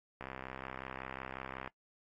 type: click train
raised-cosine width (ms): 0.5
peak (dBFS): -27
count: 97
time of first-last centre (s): 0.21-1.676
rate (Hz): 65.5
effects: noise-tail reverb RT60 0.1 s tail -19 dB re dry + AAC 48 kbps